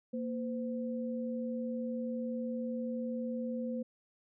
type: tone pair together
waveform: sine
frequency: 233.1 / 511.9 Hz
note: A#3 / C5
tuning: 0 / -38 cents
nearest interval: octave + major second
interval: 1362 cents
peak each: -35 / -39 dBFS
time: 0.13-3.83 s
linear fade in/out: 10 ms
effects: none